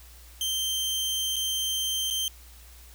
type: tone with dropouts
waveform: sawtooth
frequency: 3136 Hz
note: G7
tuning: in tune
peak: -23 dBFS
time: 0.41-2.28 s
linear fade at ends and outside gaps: 1 ms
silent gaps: 1.359-1.364 / 2.102-2.108 s
effects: added 60 Hz sine -48 dBFS peak until 2.94 s + white hiss -53 dBFS RMS until 2.94 s